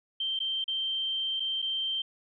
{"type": "tone with dropouts", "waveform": "sine", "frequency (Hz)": 3136, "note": "G7", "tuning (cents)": 0, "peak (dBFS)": -28, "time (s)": [0.2, 2.02], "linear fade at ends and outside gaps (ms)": 5, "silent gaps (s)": [[0.391, 0.401], [0.642, 0.679], [1.398, 1.402], [1.619, 1.624]], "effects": []}